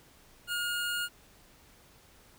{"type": "tone", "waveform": "25% pulse", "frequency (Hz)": 1426, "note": "F6", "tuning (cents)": 36, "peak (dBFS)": -27, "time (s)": [0.47, 1.09], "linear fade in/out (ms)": 50, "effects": ["pink hiss -59 dBFS RMS until 2.38 s"]}